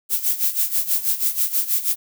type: noise with tremolo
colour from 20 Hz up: violet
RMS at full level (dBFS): -18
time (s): 0.09-1.96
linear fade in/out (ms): 50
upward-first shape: sine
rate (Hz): 6.2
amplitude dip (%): 80
effects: none